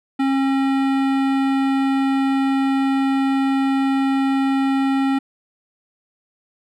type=tone with hard clipping; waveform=sine; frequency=270.6 Hz; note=C#4; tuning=42 cents flat; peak=-18 dBFS; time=0.19-5.19 s; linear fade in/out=10 ms; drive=17 dB; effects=none